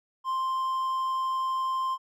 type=tone; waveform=triangle; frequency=1048 Hz; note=C6; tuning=2 cents sharp; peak=-24 dBFS; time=0.24-1.98 s; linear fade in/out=50 ms; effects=none